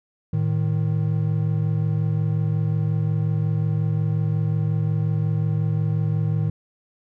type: tone pair together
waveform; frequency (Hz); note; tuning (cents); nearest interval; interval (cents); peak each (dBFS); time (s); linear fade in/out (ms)
triangle; 110 / 155.56; A2 / D#3; 0 / 0; tritone; 600; -20; 0.33-6.5; 5
effects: none